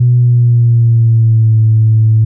sine tone with pitch glide, 122.4 to 110.31 Hz, B2 to A2, -15 to +5 cents, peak -4 dBFS, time 0-2.25 s, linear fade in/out 10 ms, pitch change -180 cents, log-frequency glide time 0.17-1.57 s, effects tanh soft clip ceiling 0 dBFS

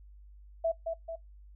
sine tone with echo, 659.3 Hz, E5, in tune, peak -25 dBFS, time 0.64-0.72 s, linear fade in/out 10 ms, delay 220 ms, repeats 2, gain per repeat -5 dB, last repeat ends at 1.16 s, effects noise-tail reverb RT60 0.2 s tail -26 dB re dry + added 50 Hz sine -50 dBFS peak until 1.55 s

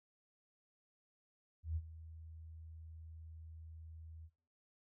sine tone with ADSR envelope, 80.5 Hz, E2, 41 cents flat, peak -34 dBFS, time 1.63-4.3 s, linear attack 130 ms, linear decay 50 ms, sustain -16 dB, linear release 55 ms, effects noise-tail reverb RT60 0.5 s tail -22 dB re dry

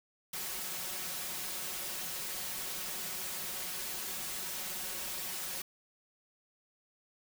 white noise with comb filter, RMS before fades -39 dBFS, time 0.33-5.62 s, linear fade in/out 5 ms, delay 5.4 ms, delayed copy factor +0.75, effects none

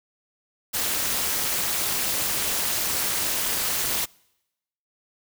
white noise with amplitude modulation, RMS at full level -22 dBFS, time 0.73-4.06 s, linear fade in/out 20 ms, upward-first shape sine, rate 262 Hz, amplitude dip 75%, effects noise-tail reverb RT60 0.9 s tail -26 dB re dry

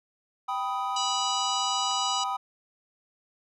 triangle chord, G augmented, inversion none, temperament equal with one note detuned, 784 / 987.8 / 1253.2 Hz, G5 / B5 / D#6, 0 / 0 / +12 cents, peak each -30 dBFS, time 0.48-2.37 s, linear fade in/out 10 ms
harmonic tone, 979 Hz, B5, 15 cents flat, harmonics 3 / 4 / 5 / 6 / 7 / 8, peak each -32 / -34 / -36 / -38 / -39 / -40 dBFS, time 0.96-2.24 s, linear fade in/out 5 ms
click, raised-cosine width 0.3 ms, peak -32 dBFS, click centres 1.913 s
effects none

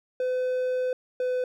triangle tone pair in turn, 507 / 503.8 Hz, B4 / B4, +45 / +34 cents, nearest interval unison, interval 11 cents, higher first, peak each -22 dBFS, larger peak neither, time 0.2-0.93 / 1.2-1.44 s, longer first, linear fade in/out 2 ms, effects none

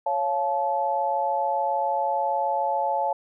sine chord, Db augmented, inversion none, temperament just, 554.4 / 693 / 866.2 Hz, Db5 / F5 / A5, 0 / -14 / -27 cents, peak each -28 / -28 / -24 dBFS, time 0.06-3.13 s, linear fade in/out 5 ms, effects none

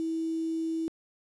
sine tone with quantisation, 324.9 Hz, E4, 25 cents flat, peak -28 dBFS, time 0-0.88 s, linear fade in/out 0 ms, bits 8, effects low-pass 7000 Hz 12 dB/octave

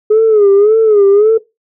sine tone with vibrato, 420.4 Hz, G#4, 21 cents sharp, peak -3 dBFS, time 0.1-1.38 s, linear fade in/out 10 ms, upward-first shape sine, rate 1.8 Hz, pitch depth 110 cents each way, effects noise-tail reverb RT60 0.2 s tail -18 dB re dry + tanh soft clip ceiling -2 dBFS

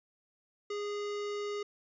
square tone, 411.9 Hz, G#4, 14 cents flat, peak -35 dBFS, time 0.7-1.63 s, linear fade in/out 5 ms, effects resampled to 16000 Hz

